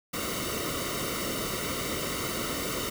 pink noise with comb filter, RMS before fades -32 dBFS, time 0.13-2.9 s, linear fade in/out 10 ms, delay 1.2 ms, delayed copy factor -0.8, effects none

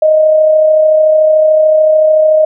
sine tone with amplitude modulation, 622.3 Hz, D#5, in tune, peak -3 dBFS, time 0.02-2.45 s, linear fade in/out 5 ms, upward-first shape sine, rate 33.6 Hz, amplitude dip 35%, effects none

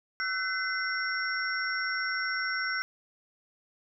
sine tone cluster, 1328 / 1515 / 2049 / 5510 Hz, E6 / F#6 / C7 / F8, +12 / +40 / -37 / -24 cents, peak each -37 / -31 / -35 / -36 dBFS, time 0.2-2.82 s, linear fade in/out 0 ms, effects none

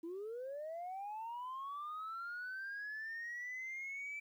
sine linear sweep, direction up, 320.4 to 2330 Hz, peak -40 dBFS, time 0.03-4.2 s, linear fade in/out 10 ms, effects tanh soft clip ceiling -39 dBFS + 12-bit

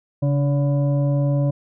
sine tone with frequency modulation, 140 Hz, C#3, 18 cents sharp, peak -16 dBFS, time 0.22-1.51 s, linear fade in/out 10 ms, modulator 429 Hz, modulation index 0.64, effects none

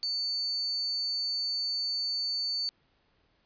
sine tone, 4500 Hz, C#8, 25 cents sharp, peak -28 dBFS, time 0.03-2.69 s, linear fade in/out 0 ms, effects pink hiss -70 dBFS RMS until 3.45 s + resampled to 11025 Hz

